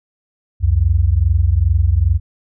sine tone pair together, 66.36 / 88.8 Hz, C2 / F2, +25 / +29 cents, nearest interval perfect fourth, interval 504 cents, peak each -14 / -13 dBFS, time 0.6-2.2 s, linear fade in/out 50 ms, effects none

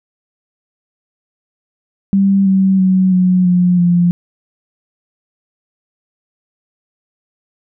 sine tone with pitch steps, 196 / 191.52 / 187.15 / 182.87 / 178.7 / 174.62 Hz, G3 / G3 / F#3 / F#3 / F3 / F3, 0 / -40 / +20 / -20 / +40 / 0 cents, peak -8 dBFS, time 2.13-4.11 s, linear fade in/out 0 ms, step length 330 ms, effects none

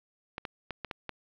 clicks, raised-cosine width 0.3 ms, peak -19 dBFS, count 6, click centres 0.381 / 0.452 / 0.707 / 0.847 / 0.912 / 1.093 s, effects low-pass 4000 Hz 12 dB/octave + 10-bit

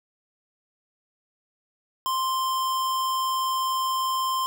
square tone, 1046.5 Hz, C6, in tune, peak -24 dBFS, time 2.06-4.46 s, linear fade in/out 0 ms, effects none

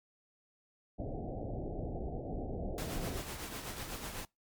pink low-pass noise, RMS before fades -39 dBFS, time 0.98-3.22 s, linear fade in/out 20 ms, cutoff 770 Hz, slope 96 dB/octave
pink noise with tremolo, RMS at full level -40 dBFS, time 2.78-4.25 s, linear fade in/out 0 ms, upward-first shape triangle, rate 8 Hz, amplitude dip 55%
effects noise-tail reverb RT60 0.2 s tail -24 dB re dry + MP3 96 kbps

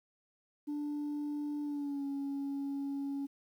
sine tone with pitch glide, 293.7 to 278.8 Hz, D4 to C#4, 0 to +10 cents, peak -32 dBFS, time 0.67-3.27 s, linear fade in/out 20 ms, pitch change -90 cents, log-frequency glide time 1.63-2.04 s, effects tanh soft clip ceiling -33 dBFS + 11-bit

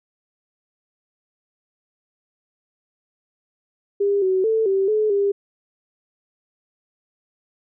sine tone with pitch steps, 402.2 / 375.9 / 443.6 / 387.4 / 428.9 / 400.9 Hz, G4 / F#4 / A4 / G4 / A4 / G4, +44 / +27 / +14 / -20 / -44 / +39 cents, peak -16 dBFS, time 4-5.32 s, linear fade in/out 10 ms, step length 220 ms, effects none

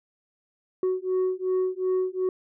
sine beating tone pair, 370 / 372.7 Hz, F#4 / F#4, 0 / +13 cents, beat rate 2.7 Hz, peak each -24 dBFS, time 0.83-2.29 s, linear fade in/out 2 ms, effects tanh soft clip ceiling -20 dBFS

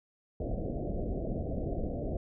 pink low-pass noise, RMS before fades -34 dBFS, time 0.4-2.17 s, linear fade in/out 2 ms, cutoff 700 Hz, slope 96 dB/octave, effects none

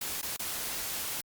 white noise with dropouts, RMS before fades -35 dBFS, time 0.01-1.21 s, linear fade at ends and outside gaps 5 ms, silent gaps 0.215-0.227 / 0.366-0.393 s, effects Opus 48 kbps

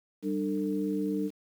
sine tone cluster, 194.9 / 299.4 / 449.1 Hz, G3 / D4 / A4, -10 / +33 / +35 cents, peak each -32 / -30 / -35 dBFS, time 0.22-1.31 s, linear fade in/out 50 ms, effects 9-bit

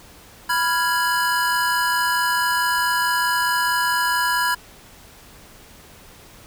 square chord, F diminished, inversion second, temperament equal, 987.8 / 1396.9 / 1661.2 Hz, Cb6 / F6 / Ab6, 0 / 0 / 0 cents, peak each -22 / -26 / -23 dBFS, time 0.49-4.55 s, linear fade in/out 10 ms, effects pink hiss -46 dBFS RMS until 6.46 s

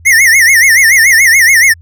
square tone with vibrato, 1975.5 Hz, B6, in tune, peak -4 dBFS, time 0.05-1.74 s, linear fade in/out 20 ms, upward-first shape sine, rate 7 Hz, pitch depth 180 cents each way, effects added 84 Hz sine -34 dBFS peak until 1.81 s

